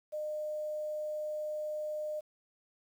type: tone with quantisation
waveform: sine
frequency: 608 Hz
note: D#5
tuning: 40 cents flat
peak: -34 dBFS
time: 0.12-2.21 s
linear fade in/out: 20 ms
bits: 10
effects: none